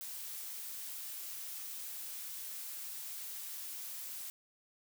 blue noise, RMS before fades -44 dBFS, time 0.01-4.3 s, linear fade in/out 0 ms, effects none

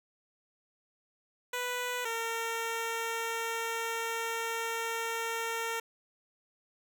10% pulse tone pair in turn, 493.9 / 457.3 Hz, B4 / A#4, 0 / -33 cents, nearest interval minor second, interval 133 cents, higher first, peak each -24 dBFS, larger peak neither, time 1.53-2.05 / 2.05-5.8 s, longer second, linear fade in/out 5 ms, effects none

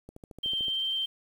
click train, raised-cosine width 2 ms, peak -31 dBFS, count 9, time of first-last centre 0.09-0.683 s, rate 13.5 Hz
sine tone with vibrato, 3136 Hz, G7, in tune, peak -27 dBFS, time 0.43-1.06 s, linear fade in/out 10 ms, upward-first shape sine, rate 18 Hz, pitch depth 9 cents each way
effects 9-bit

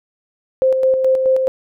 sine tone with tremolo, 523.3 Hz, C5, in tune, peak -10 dBFS, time 0.62-1.48 s, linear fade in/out 0 ms, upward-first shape square, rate 4.7 Hz, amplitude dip 40%, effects none

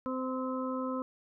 harmonic tone, 258.8 Hz, C4, 19 cents flat, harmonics 1 / 2 / 4 / 5, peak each -34 / -37 / -40 / -41 dBFS, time 0.06-1.02 s, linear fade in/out 0 ms, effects none

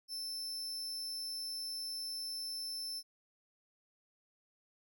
40% pulse tone, 5310 Hz, E8, 12 cents sharp, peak -38 dBFS, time 0.08-3.03 s, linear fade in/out 50 ms, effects none

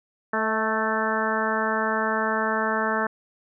harmonic tone with a mistuned harmonic, 220 Hz, A3, in tune, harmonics 1 / 2 / 3 / 4 / 5 / 6 / 7 / 8, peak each -30 / -30 / -30 / -30 / -30 / -30 / -30 / -30 dBFS, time 0.33-3.07 s, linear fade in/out 5 ms, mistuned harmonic 3, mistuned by -23 cents, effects none

